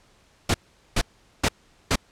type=noise bursts; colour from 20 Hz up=pink; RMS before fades=-20 dBFS; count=4; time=0.49-1.958 s; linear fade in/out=5 ms; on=52 ms; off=420 ms; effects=pink hiss -59 dBFS RMS until 2.11 s + low-pass 8000 Hz 12 dB/octave